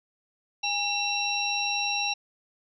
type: tone cluster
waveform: sine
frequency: 817 / 2712 / 3938 / 5590 Hz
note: G#5 / E7 / B7 / F8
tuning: -29 / +49 / -6 / +1 cents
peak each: -32 / -29 / -31 / -32 dBFS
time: 0.63-2.14 s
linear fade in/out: 10 ms
effects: none